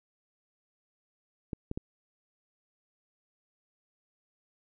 clicks, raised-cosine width 3 ms, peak -21 dBFS, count 3, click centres 1.532 / 1.714 / 1.775 s, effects none

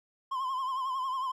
triangle tone with vibrato, 1046.5 Hz, C6, in tune, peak -28 dBFS, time 0.31-1.32 s, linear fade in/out 10 ms, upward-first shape triangle, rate 11 Hz, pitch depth 84 cents each way, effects none

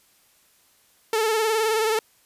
sawtooth tone with vibrato, 440 Hz, A4, in tune, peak -16 dBFS, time 1.13-1.99 s, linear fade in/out 2 ms, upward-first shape sine, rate 19 Hz, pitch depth 52 cents each way, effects white hiss -60 dBFS RMS until 2.25 s + resampled to 32000 Hz

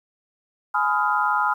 sine chord, F half-diminished seventh, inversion first, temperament just, 838.1 / 1005.8 / 1257.2 / 1396.9 Hz, Ab5 / Cb6 / Eb6 / F6, +16 / +31 / +18 / 0 cents, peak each -24 dBFS, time 0.74-1.54 s, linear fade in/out 10 ms, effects 9-bit

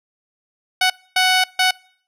10% pulse tone bursts at uneven times, 743 Hz, F#5, 7 cents sharp, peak -5 dBFS, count 3, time 0.81-0.9 / 1.16-1.44 / 1.59-1.71 s, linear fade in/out 5 ms, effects noise-tail reverb RT60 0.6 s tail -25 dB re dry + low-pass 10000 Hz 12 dB/octave

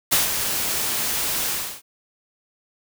white noise with ADSR envelope, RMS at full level -17 dBFS, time 0.11-1.82 s, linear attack 17 ms, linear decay 150 ms, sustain -7 dB, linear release 320 ms, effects none

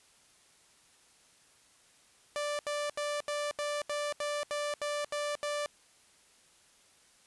sawtooth tone bursts, 587.3 Hz, D5, in tune, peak -28 dBFS, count 11, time 2.36-5.66 s, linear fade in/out 0 ms, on 230 ms, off 77 ms, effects white hiss -63 dBFS RMS until 7.26 s + resampled to 24000 Hz

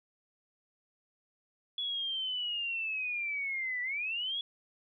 sine linear two-way sweep, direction down then up, 3400 to 1951 to 3400 Hz, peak -32 dBFS, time 1.78-4.41 s, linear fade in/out 2 ms, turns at 3.82 s, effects none

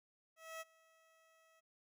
15% pulse tone with ADSR envelope, 647 Hz, E5, 32 cents flat, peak -38 dBFS, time 0.36-1.61 s, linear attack 250 ms, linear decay 27 ms, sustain -24 dB, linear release 21 ms, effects none

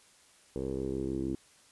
10% pulse tone with low-pass filter sweep, 66.5 Hz, C2, 29 cents sharp, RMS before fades -34 dBFS, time 0.56-1.35 s, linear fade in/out 0 ms, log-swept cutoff 480 to 320 Hz, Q 4, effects white hiss -61 dBFS RMS until 1.71 s + resampled to 24000 Hz

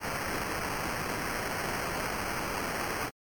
blue noise with sample-and-hold, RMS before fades -33 dBFS, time 0-3.11 s, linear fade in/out 50 ms, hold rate 3675 Hz, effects MP3 96 kbps

